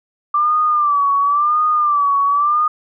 sine tone with vibrato, 1174.7 Hz, D6, in tune, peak -12 dBFS, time 0.34-2.68 s, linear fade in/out 5 ms, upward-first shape sine, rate 0.95 Hz, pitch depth 82 cents each way, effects none

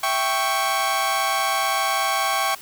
sawtooth chord, C# diminished, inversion first, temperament equal, 659.3 / 784 / 1108.7 Hz, E5 / G5 / C#6, 0 / 0 / 0 cents, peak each -25 / -20 / -19 dBFS, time 0.03-2.55 s, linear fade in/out 5 ms, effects white hiss -42 dBFS RMS until 2.61 s

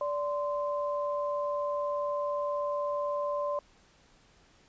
sine tone pair together, 582 / 1037.9 Hz, D5 / C6, -16 / -14 cents, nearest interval minor seventh, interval 1002 cents, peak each -30 / -34 dBFS, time 0.01-3.59 s, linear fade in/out 2 ms, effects pink hiss -62 dBFS RMS until 4.68 s + resampled to 16000 Hz

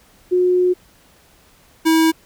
sine / square tone pair in turn, 362 / 322.5 Hz, F#4 / E4, -38 / -38 cents, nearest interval major second, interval 200 cents, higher first, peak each -12 dBFS, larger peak neither, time 0.31-0.74 / 1.85-2.12 s, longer first, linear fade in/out 20 ms, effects pink hiss -52 dBFS RMS until 2.25 s

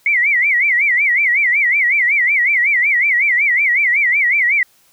sine tone with vibrato, 2118 Hz, C7, 21 cents sharp, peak -11 dBFS, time 0.06-4.63 s, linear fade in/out 2 ms, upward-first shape sine, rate 5.4 Hz, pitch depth 190 cents each way, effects white hiss -54 dBFS RMS until 4.92 s

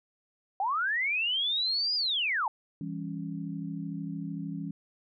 sine linear two-way sweep, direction up then down, 740 to 4978 to 802 Hz, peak -26 dBFS, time 0.6-2.48 s, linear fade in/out 2 ms, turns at 1.95 s
sine chord, C# diminished, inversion first, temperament just, 166.31 / 199.57 / 277.2 Hz, E3 / G3 / C#4, +16 / +31 / 0 cents, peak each -36 / -39 / -38 dBFS, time 2.81-4.71 s, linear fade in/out 2 ms
effects none

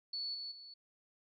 sine tone with level steps, 4435 Hz, C#8, in tune, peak -37 / -41 / -50 dBFS, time 0.13-0.74 s, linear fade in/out 5 ms, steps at 0.34 / 0.51 s, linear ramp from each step 10 ms, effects none

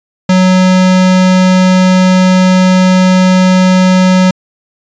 square tone, 185 Hz, F#3, in tune, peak -5 dBFS, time 0.29-4.31 s, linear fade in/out 5 ms, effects resampled to 16000 Hz

